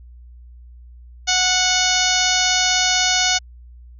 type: harmonic tone with a mistuned harmonic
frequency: 736 Hz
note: F#5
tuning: 9 cents flat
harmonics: 1 / 2 / 3 / 4 / 5 / 6 / 7 / 8 / 9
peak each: -24 / -24 / -24 / -24 / -24 / -24 / -24 / -24 / -24 dBFS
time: 1.27-3.39 s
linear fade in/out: 20 ms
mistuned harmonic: 5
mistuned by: -29 cents
effects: added 60 Hz sine -39 dBFS peak until 3.99 s